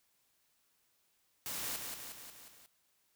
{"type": "noise with echo", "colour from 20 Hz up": "white", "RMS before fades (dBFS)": -40, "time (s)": [1.46, 1.76], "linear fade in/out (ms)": 0, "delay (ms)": 180, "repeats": 5, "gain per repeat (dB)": -4, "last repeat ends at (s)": 2.66, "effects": ["white hiss -75 dBFS RMS until 3.15 s"]}